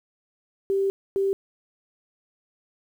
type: tone bursts at uneven times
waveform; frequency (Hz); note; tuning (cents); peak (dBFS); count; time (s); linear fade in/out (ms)
sine; 391.1; G4; -4; -20; 2; 0.7-0.9 / 1.16-1.33; 0
effects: 9-bit